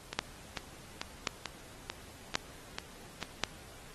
two click trains, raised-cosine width 0.2 ms, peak -10 / -18 dBFS, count 4 / 8, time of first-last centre 0.19-3.437 / 0.13-3.227 s, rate 0.924 / 2.26 Hz, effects pink hiss -53 dBFS RMS until 3.94 s + AAC 32 kbps

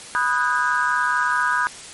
sine chord, G# minor seventh, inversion first, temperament equal with one note detuned, 987.8 / 1244.5 / 1480 / 1624.2 Hz, B5 / D#6 / F#6 / G#6, 0 / 0 / 0 / -39 cents, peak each -23 dBFS, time 0.15-1.67 s, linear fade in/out 0 ms, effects white hiss -38 dBFS RMS until 1.93 s + MP3 48 kbps

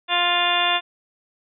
harmonic tone, 350.8 Hz, F4, 8 cents sharp, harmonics 1 / 2 / 3 / 4 / 5 / 6 / 7 / 8 / 9 / 10, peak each -35 / -24 / -25 / -29 / -27 / -31 / -28 / -25 / -35 / -23 dBFS, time 0.08-0.81 s, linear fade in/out 50 ms, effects none

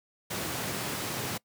pink high-pass noise, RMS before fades -34 dBFS, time 0.3-1.38 s, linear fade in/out 10 ms, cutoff 100 Hz, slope 24 dB/octave, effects noise-tail reverb RT60 0.1 s tail -23 dB re dry

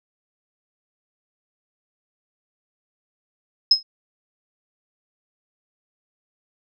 sine tone with exponential decay, 5140 Hz, E8, 45 cents flat, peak -7 dBFS, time 3.71-3.83 s, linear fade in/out 5 ms, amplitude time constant 25 ms, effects none

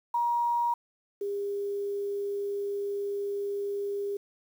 sine tone pair in turn, 949 / 403.2 Hz, A#5 / G4, +31 / +49 cents, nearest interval octave + minor third, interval 1482 cents, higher first, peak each -24 / -29 dBFS, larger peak first, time 0.14-0.74 / 1.21-4.17 s, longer second, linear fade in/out 5 ms, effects 9-bit

